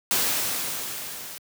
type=noise with level ramp; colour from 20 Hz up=white; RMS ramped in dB=-22 to -39 dBFS; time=0.11-1.38 s; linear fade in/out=0 ms; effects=high-pass 100 Hz 12 dB/octave